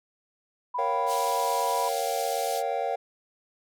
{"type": "tone with pitch glide", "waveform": "sine", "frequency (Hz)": [987.8, 979.3], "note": ["B5", "B5"], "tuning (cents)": [0, -15], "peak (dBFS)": -27, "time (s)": [0.74, 1.89], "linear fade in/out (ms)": 10, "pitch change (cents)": -15, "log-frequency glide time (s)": [1.04, 1.49]}
{"type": "chord", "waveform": "triangle", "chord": "G half-diminished seventh", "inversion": "first", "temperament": "equal with one note detuned", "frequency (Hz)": [466.2, 554.4, 698.5, 775.9], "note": ["Bb4", "Db5", "F5", "G5"], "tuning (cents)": [0, 0, 0, -18], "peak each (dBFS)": [-31, -30, -29, -29], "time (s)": [0.78, 2.96], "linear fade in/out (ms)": 10}
{"type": "band-pass noise", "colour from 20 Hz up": "pink", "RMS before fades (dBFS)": -38, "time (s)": [1.06, 2.63], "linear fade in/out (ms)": 50, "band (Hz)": [3200, 15000], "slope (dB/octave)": 24}
{"effects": []}